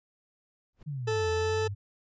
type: noise with exponential growth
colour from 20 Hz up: brown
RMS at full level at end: -45 dBFS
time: 0.73-0.83 s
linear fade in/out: 5 ms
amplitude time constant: 20 ms
type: exponential two-way sweep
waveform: sine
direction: down then up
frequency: 155.56 to 84.2 to 101.5 Hz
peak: -32 dBFS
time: 0.86-1.75 s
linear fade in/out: 20 ms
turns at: 1.3 s
type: tone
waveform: 40% pulse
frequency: 438.1 Hz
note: A4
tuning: 7 cents flat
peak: -26 dBFS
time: 1.07-1.68 s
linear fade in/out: 10 ms
effects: resampled to 16000 Hz